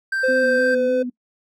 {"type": "tone", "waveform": "triangle", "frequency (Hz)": 1568, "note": "G6", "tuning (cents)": 0, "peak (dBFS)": -18, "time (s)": [0.12, 0.75], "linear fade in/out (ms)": 5}
{"type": "tone with pitch glide", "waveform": "triangle", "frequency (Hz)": [518, 507.3], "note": ["C5", "B4"], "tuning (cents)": [-17, 46], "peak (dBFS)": -15, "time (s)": [0.23, 1.03], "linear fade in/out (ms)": 10, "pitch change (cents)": -37, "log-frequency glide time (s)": [0.43, 0.6]}
{"type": "tone with vibrato", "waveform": "sine", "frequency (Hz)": 251.6, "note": "B3", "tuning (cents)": 32, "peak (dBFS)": -24, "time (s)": [0.28, 1.1], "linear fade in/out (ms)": 10, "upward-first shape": "square", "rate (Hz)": 3.3, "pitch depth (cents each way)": 33}
{"effects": ["noise-tail reverb RT60 0.1 s tail -22 dB re dry"]}